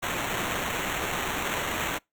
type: noise with sample-and-hold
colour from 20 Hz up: white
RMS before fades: -30 dBFS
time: 0.02-1.99 s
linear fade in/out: 20 ms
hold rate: 4900 Hz
effects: noise-tail reverb RT60 0.2 s tail -26 dB re dry